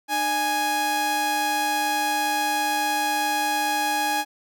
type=tone pair together; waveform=sawtooth; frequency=302.6 / 830.6 Hz; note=D#4 / G#5; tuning=-48 / 0 cents; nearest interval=octave + perfect fourth; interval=1748 cents; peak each=-28 / -18 dBFS; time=0.08-4.25 s; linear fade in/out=50 ms; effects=none

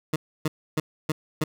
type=tone bursts; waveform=20% pulse; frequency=155.56 Hz; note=D#3; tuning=in tune; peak=-17 dBFS; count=5; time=0.13-1.44 s; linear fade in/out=5 ms; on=30 ms; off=290 ms; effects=none

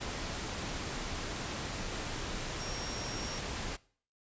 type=tone in noise; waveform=sine; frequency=5588 Hz; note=F8; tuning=in tune; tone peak=-43 dBFS; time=2.59-3.4 s; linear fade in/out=20 ms; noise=pink; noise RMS=-38 dBFS; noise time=0-3.77 s; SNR=-8 dB; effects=noise-tail reverb RT60 0.5 s tail -22 dB re dry + resampled to 16000 Hz

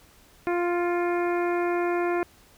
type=harmonic tone with a mistuned harmonic; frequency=349.2 Hz; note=F4; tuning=in tune; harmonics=1 / 2 / 3 / 4 / 5 / 6 / 7; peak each=-24 / -30 / -34 / -36 / -38 / -40 / -41 dBFS; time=0.47-2.23 s; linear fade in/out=0 ms; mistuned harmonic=6; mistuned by=+30 cents; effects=pink hiss -56 dBFS RMS until 2.57 s

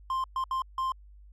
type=tone bursts at uneven times; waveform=triangle; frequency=1049 Hz; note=C6; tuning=4 cents sharp; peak=-25 dBFS; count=4; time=0.1-0.24 / 0.36-0.44 / 0.51-0.62 / 0.78-0.92 s; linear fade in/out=2 ms; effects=added 50 Hz sine -49 dBFS peak until 1.32 s + AAC 64 kbps

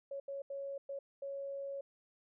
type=tone bursts at uneven times; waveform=sine; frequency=554.4 Hz; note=C#5; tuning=in tune; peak=-39 dBFS; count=5; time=0.11-0.2 / 0.28-0.42 / 0.5-0.78 / 0.89-0.99 / 1.22-1.81 s; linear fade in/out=5 ms; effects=none

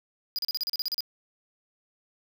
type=tone bursts; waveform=square; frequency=4905 Hz; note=D#8; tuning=26 cents flat; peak=-27 dBFS; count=11; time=0.36-1.006 s; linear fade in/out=0 ms; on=26 ms; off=36 ms; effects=none

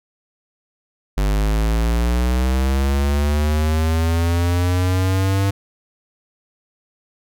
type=linear sweep; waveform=square; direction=up; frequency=48.96 to 98.9 Hz; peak=-16 dBFS; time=1.17-5.51 s; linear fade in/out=10 ms; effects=none

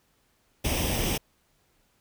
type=noise with comb filter; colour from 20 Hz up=pink; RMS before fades=-27 dBFS; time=0.64-1.18 s; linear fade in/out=10 ms; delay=0.35 ms; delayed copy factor=+0.65; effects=pink hiss -68 dBFS RMS until 2 s

